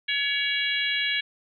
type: harmonic tone with a mistuned harmonic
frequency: 565 Hz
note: C#5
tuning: 33 cents sharp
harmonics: 3 / 4 / 5 / 6 / 7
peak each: -29 / -28 / -31 / -29 / -34 dBFS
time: 0.08-1.21 s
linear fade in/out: 10 ms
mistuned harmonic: 6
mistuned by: -36 cents
effects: none